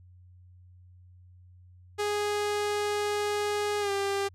sawtooth tone with pitch glide, 414.3 to 397 Hz, G#4 to G4, -4 to +22 cents, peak -23 dBFS, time 1.98-4.29 s, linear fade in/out 20 ms, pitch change -74 cents, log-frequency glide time 3.8-3.91 s, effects added 90 Hz sine -51 dBFS peak until 4.34 s + low-pass 10000 Hz 12 dB/octave

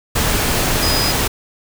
sine tone in noise, 4978 Hz, D#8, in tune, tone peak -19 dBFS, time 0.82-1.12 s, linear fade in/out 10 ms, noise pink, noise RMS -17 dBFS, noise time 0.15-1.28 s, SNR -5 dB, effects none

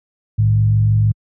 sine tone with frequency modulation, 107.7 Hz, A2, 37 cents flat, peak -10 dBFS, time 0.38-1.12 s, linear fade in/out 10 ms, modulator 46.5 Hz, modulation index 0.52, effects high-pass 60 Hz 12 dB/octave

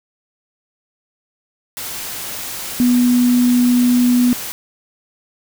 sine tone in noise, 245.5 Hz, B3, 10 cents flat, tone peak -10 dBFS, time 2.8-4.33 s, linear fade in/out 0 ms, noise white, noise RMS -27 dBFS, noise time 1.77-4.52 s, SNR +14 dB, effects none

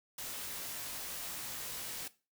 white noise with comb filter, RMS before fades -42 dBFS, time 0.18-2.08 s, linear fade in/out 5 ms, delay 20 ms, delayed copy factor -0.6, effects noise-tail reverb RT60 0.3 s tail -17 dB re dry

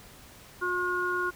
harmonic tone, 359.2 Hz, F4, 49 cents sharp, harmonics 1 / 3 / 4, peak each -32 / -32 / -29 dBFS, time 0.61-1.31 s, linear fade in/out 20 ms, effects pink hiss -51 dBFS RMS until 1.35 s

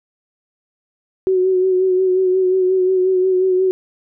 sine tone with vibrato, 372.3 Hz, F#4, 11 cents sharp, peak -12 dBFS, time 1.27-3.71 s, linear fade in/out 0 ms, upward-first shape sine, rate 5.6 Hz, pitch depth 31 cents each way, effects none

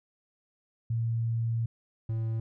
sine / triangle tone pair in turn, 115 / 112.24 Hz, A#2 / A2, -23 / +35 cents, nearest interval unison, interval 42 cents, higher first, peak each -26 dBFS, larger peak neither, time 0.9-1.66 / 2.09-2.4 s, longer first, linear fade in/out 5 ms, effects none

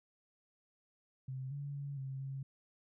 sine tone with pitch steps, 131.3 / 142.3 / 141.3 / 134.1 / 135.6 Hz, C3 / C#3 / C#3 / C3 / C#3, +6 / +46 / +34 / +43 / -38 cents, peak -39 dBFS, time 1.28-2.43 s, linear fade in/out 5 ms, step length 230 ms, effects none

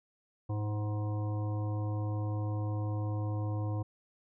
harmonic tone with a mistuned harmonic, 105.5 Hz, G#2, 28 cents sharp, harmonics 1 / 3 / 5 / 7 / 9 / 10, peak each -31 / -41 / -45 / -48 / -50 / -51 dBFS, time 0.49-3.83 s, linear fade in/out 10 ms, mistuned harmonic 5, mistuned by -28 cents, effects none

